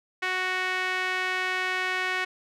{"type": "tone with band-pass filter", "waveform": "sawtooth", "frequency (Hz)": 370, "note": "F#4", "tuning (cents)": 0, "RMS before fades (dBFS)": -28, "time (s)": [0.22, 2.25], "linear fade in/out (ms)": 10, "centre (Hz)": 2000, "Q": 2.1, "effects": []}